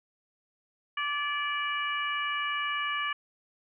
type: harmonic tone with a mistuned harmonic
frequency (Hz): 583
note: D5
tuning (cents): -13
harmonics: 2 / 3 / 4 / 5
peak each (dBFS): -32 / -34 / -35 / -36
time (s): 0.97-3.13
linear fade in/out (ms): 5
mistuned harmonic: 3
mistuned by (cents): -21
effects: none